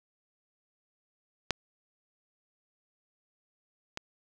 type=clicks; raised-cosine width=0.2 ms; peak=-9 / -18 dBFS; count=2; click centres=1.507 / 3.974 s; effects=none